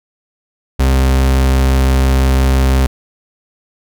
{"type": "tone", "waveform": "40% pulse", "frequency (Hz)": 65.9, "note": "C2", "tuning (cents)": 13, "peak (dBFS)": -8, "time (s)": [0.79, 2.87], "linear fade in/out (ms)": 10, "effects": []}